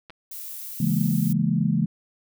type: clicks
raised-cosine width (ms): 0.3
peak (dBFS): -27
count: 2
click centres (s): 0.098 / 0.104
type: noise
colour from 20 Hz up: violet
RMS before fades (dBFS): -36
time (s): 0.31-1.33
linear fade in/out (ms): 5
type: chord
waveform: sine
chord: A# half-diminished seventh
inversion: first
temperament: just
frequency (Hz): 139.85 / 167.82 / 209.8 / 233.1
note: C#3 / E3 / G#3 / A#3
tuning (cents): +16 / +31 / +18 / 0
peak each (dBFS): -26 / -23 / -24 / -28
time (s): 0.8-1.86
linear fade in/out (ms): 5
effects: none